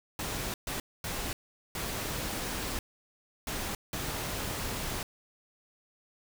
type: noise bursts at uneven times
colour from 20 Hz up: pink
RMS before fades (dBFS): -35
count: 6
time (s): 0.19-0.54 / 0.67-0.8 / 1.04-1.33 / 1.75-2.79 / 3.47-3.75 / 3.93-5.03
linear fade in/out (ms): 2
effects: none